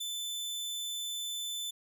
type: tone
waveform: sawtooth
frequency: 3520 Hz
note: A7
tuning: in tune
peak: -32 dBFS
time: 0-1.71 s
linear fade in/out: 10 ms
effects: none